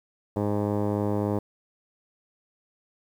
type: tone with low-pass filter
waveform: 15% pulse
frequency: 103.4 Hz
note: G#2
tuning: 7 cents flat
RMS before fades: -26 dBFS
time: 0.36-1.39 s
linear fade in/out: 5 ms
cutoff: 690 Hz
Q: 4.6
effects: 9-bit